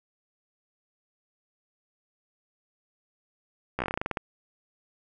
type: slowing click train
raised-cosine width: 0.5 ms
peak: -13 dBFS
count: 13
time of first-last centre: 3.79-4.172 s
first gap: 14 ms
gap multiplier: 1.14
effects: none